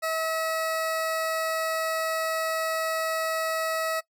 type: tone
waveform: 20% pulse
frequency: 644 Hz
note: E5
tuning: 41 cents flat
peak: -21 dBFS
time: 0.02-4.01 s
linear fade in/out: 20 ms
effects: noise-tail reverb RT60 0.1 s tail -21 dB re dry